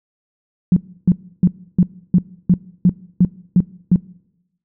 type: tone bursts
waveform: sine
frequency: 179.9 Hz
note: F#3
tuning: 48 cents flat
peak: -7 dBFS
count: 10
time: 0.72-3.96 s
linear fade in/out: 2 ms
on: 45 ms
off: 310 ms
effects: noise-tail reverb RT60 0.9 s tail -23 dB re dry